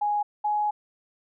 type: tone pair in turn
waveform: sine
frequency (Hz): 830 / 838.2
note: G#5 / G#5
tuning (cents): -1 / +16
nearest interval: unison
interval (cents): 17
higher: second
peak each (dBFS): -22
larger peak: neither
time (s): 0.01-0.23 / 0.44-0.71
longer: second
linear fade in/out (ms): 10
effects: none